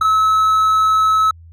triangle tone, 1294 Hz, E6, 32 cents flat, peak -9 dBFS, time 0.01-1.31 s, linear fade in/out 5 ms, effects added 83 Hz sine -38 dBFS peak until 1.52 s + AAC 64 kbps

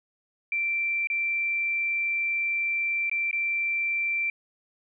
sine tone with dropouts, 2349 Hz, D7, in tune, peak -24 dBFS, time 0.52-4.3 s, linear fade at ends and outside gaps 2 ms, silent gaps 1.072-1.1 / 3.097-3.114 / 3.312-3.329 s, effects none

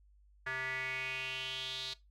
square tone with band-pass filter sweep, 130.81 Hz, C3, in tune, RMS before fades -39 dBFS, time 0.46-1.94 s, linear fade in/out 10 ms, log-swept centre 1700 to 4000 Hz, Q 5.4, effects noise-tail reverb RT60 0.2 s tail -18 dB re dry + added 50 Hz sine -61 dBFS peak until 2.1 s

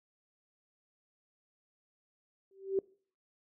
sine tone with exponential growth, 387.5 Hz, G4, 20 cents flat, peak -24 dBFS, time 2.51-2.79 s, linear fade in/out 2 ms, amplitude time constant 59 ms, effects noise-tail reverb RT60 0.5 s tail -24 dB re dry

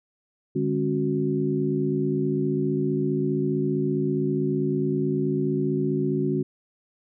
sine tone cluster, 148.1 / 203.4 / 272.7 / 367.7 Hz, D3 / G#3 / C#4 / F#4, +15 / -36 / -28 / -11 cents, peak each -27 / -29 / -27 / -26 dBFS, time 0.55-6.43 s, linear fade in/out 10 ms, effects none

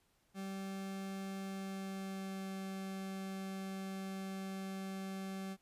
40% pulse tone with pitch glide, 193.7 to 192.25 Hz, G3 to G3, -20 to -33 cents, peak -40 dBFS, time 0.34-5.57 s, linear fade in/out 50 ms, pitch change -13 cents, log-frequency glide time 1.39-2.49 s, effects pink hiss -75 dBFS RMS until 5.61 s + resampled to 32000 Hz

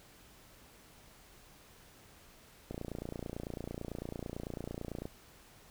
click train, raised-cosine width 2 ms, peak -26 dBFS, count 69, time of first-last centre 2.71-5.055 s, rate 29 Hz, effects pink hiss -59 dBFS RMS until 5.7 s

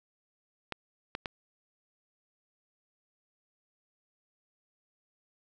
clicks, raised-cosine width 0.3 ms, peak -18 dBFS, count 3, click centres 0.723 / 1.151 / 1.258 s, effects none

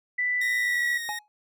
sine tone with pitch glide, 1983 to 1936.6 Hz, B6 to B6, +7 to -34 cents, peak -23 dBFS, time 0.18-0.98 s, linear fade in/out 10 ms, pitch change -41 cents, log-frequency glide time 0.57-0.83 s
sawtooth tone, 1864.7 Hz, A#6, in tune, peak -28 dBFS, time 0.41-1.19 s, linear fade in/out 5 ms
triangle tone with exponential decay, 840 Hz, G#5, 19 cents sharp, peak -25 dBFS, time 1.09-1.28 s, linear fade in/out 0 ms, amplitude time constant 40 ms
effects none

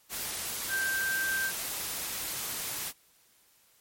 sine tone in noise, 1568 Hz, G6, in tune, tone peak -28 dBFS, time 0.68-1.52 s, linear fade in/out 50 ms, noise white, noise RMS -35 dBFS, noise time 0.09-2.93 s, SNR +4 dB, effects white hiss -64 dBFS RMS until 3.8 s + MP3 64 kbps

